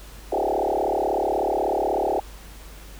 sine tone with frequency modulation, 588 Hz, D5, 2 cents sharp, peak -20 dBFS, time 0.32-2.2 s, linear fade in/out 5 ms, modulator 36.3 Hz, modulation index 6.8, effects added 50 Hz sine -41 dBFS peak until 2.99 s + pink hiss -46 dBFS RMS until 2.99 s

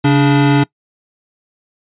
square tone pair together, 138.3 / 289.2 Hz, C#3 / D4, -4 / -27 cents, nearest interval octave + minor second, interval 1277 cents, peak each -12 dBFS, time 0.04-0.64 s, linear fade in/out 10 ms, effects noise-tail reverb RT60 0.1 s tail -23 dB re dry + resampled to 8000 Hz

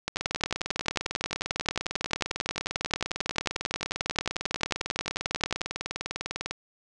two click trains, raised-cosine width 0.2 ms, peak -10 / -14 dBFS, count 63 / 128, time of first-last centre 0.08-5.616 / 0.16-6.51 s, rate 11.2 / 20 Hz, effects resampled to 24000 Hz + 8-bit

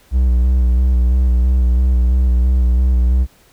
triangle tone with vibrato, 62.2 Hz, B1, 13 cents sharp, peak -8 dBFS, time 0.11-3.27 s, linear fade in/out 50 ms, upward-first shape square, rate 3 Hz, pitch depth 35 cents each way, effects pink hiss -51 dBFS RMS until 3.52 s

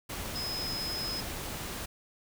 sine tone in noise, 5100 Hz, D#8, 42 cents sharp, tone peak -34 dBFS, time 0.35-1.21 s, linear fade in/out 10 ms, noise pink, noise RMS -38 dBFS, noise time 0.09-1.86 s, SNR +1 dB, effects none

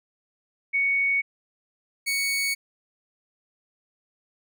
sine / sawtooth tone pair in turn, 2227 / 2227 Hz, C#7 / C#7, +7 / +7 cents, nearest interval unison, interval 0 cents, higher neither, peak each -20 / -20 dBFS, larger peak neither, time 0.73-1.22 / 2.06-2.55 s, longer neither, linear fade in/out 20 ms, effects none

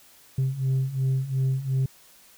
sine beating tone pair, 130.81 / 133.61 Hz, C3 / C3, 0 / +37 cents, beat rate 2.8 Hz, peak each -25 / -22 dBFS, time 0.38-1.86 s, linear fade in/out 5 ms, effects tanh soft clip ceiling -19 dBFS + white hiss -54 dBFS RMS until 2.37 s

